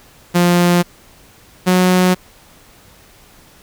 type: tone pair in turn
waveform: sawtooth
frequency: 175.4 / 182.71 Hz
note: F3 / F#3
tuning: +8 / -22 cents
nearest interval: minor second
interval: 70 cents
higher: second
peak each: -6 dBFS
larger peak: neither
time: 0.34-0.83 / 1.66-2.15 s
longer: neither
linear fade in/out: 20 ms
effects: pink hiss -46 dBFS RMS until 3.62 s